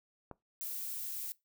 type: click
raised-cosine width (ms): 1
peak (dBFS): -30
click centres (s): 0.313
type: noise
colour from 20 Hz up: violet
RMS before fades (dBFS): -40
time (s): 0.61-1.32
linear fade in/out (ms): 0
effects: noise-tail reverb RT60 0.2 s tail -21 dB re dry